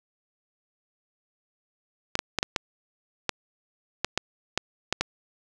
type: clicks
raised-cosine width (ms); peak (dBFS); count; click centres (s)
0.2; -6; 11; 2.154 / 2.191 / 2.387 / 2.429 / 2.562 / 3.293 / 4.046 / 4.176 / 4.576 / 4.926 / 5.01
effects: none